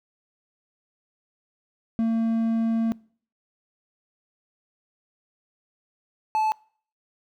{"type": "tone pair in turn", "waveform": "triangle", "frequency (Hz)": [226.7, 868.9], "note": ["A#3", "A5"], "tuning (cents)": [-48, -22], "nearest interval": "octave + major seventh", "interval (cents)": 2326, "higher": "second", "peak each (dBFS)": -18, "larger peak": "neither", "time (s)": [[1.99, 2.92], [6.35, 6.52]], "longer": "first", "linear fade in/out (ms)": 0, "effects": ["noise-tail reverb RT60 0.5 s tail -24 dB re dry"]}